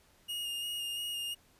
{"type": "tone with vibrato", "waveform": "45% pulse", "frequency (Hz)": 2850, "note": "F7", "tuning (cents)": 34, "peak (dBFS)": -35, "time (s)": [0.28, 1.35], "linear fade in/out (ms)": 20, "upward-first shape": "square", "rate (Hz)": 2.9, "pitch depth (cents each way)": 12, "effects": ["pink hiss -65 dBFS RMS until 1.59 s", "resampled to 32000 Hz"]}